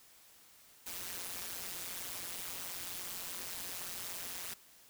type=noise with amplitude modulation; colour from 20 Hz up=white; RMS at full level=-39 dBFS; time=0.86-4.54 s; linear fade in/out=5 ms; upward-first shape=sine; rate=179 Hz; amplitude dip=90%; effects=white hiss -61 dBFS RMS until 4.89 s